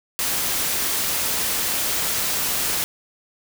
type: noise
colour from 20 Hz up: white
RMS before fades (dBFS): -23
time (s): 0.19-2.84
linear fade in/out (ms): 0
effects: none